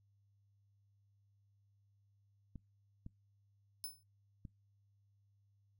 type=clicks; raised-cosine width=5 ms; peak=-36 dBFS; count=3; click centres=2.557 / 3.064 / 4.452 s
type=tone with exponential decay; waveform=5% pulse; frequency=5260 Hz; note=E8; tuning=5 cents flat; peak=-32 dBFS; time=3.84-4.03 s; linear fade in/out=0 ms; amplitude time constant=40 ms
effects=noise-tail reverb RT60 0.2 s tail -24 dB re dry + added 100 Hz sine -70 dBFS peak until 5.79 s